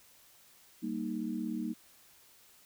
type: chord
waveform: sine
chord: Eb major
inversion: first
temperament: equal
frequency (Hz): 196 / 233.1 / 311.1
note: G3 / Bb3 / Eb4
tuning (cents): 0 / 0 / 0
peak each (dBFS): -39 / -36 / -38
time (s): 0.82-1.74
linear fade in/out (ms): 20
effects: white hiss -61 dBFS RMS until 2.65 s